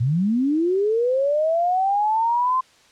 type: linear sweep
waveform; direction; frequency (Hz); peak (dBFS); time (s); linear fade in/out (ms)
sine; up; 110.3 to 1046.5; -17; 0-2.61; 10
effects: white hiss -54 dBFS RMS until 2.91 s + low-pass 6000 Hz 12 dB/octave